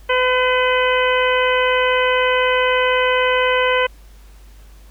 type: harmonic tone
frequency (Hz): 506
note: B4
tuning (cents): +42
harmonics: 1 / 2 / 3 / 4 / 5 / 6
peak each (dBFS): -17 / -20 / -22 / -23 / -24 / -25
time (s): 0.09-3.87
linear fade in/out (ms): 10
effects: added 50 Hz sine -40 dBFS peak until 4.9 s + pink hiss -52 dBFS RMS until 4.9 s